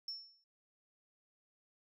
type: tone with exponential decay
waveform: sine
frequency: 5400 Hz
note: E8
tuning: 41 cents sharp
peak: -36 dBFS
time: 0.08-0.44 s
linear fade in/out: 2 ms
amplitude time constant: 78 ms
effects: tanh soft clip ceiling -35 dBFS